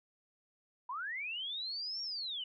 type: linear two-way sweep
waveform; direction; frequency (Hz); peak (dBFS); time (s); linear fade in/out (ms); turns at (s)
sine; up then down; 936 to 5588 to 2888; -37; 0.89-2.44; 5; 2.02
effects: none